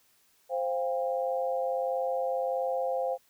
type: chord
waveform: sine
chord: C suspended fourth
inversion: none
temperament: equal with one note detuned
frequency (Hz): 523.3 / 698.5 / 800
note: C5 / F5 / G5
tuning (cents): 0 / 0 / +35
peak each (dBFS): -29 / -33 / -35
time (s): 0.49-3.18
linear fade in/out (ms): 50
effects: white hiss -66 dBFS RMS until 3.29 s